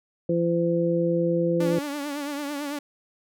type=harmonic tone; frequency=170.1 Hz; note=F3; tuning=45 cents flat; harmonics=1 / 2 / 3; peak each=-25 / -25 / -24 dBFS; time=0.29-1.79 s; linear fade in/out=5 ms
type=tone with vibrato; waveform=sawtooth; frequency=288.3 Hz; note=D4; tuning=32 cents flat; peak=-25 dBFS; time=1.6-2.79 s; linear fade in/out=5 ms; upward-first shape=triangle; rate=9 Hz; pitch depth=73 cents each way
effects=none